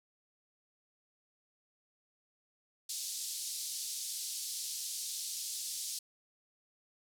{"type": "band-pass noise", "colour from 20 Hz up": "pink", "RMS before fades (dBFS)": -40, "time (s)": [2.89, 5.99], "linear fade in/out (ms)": 5, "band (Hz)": [4300, 12000], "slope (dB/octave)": 24, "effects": []}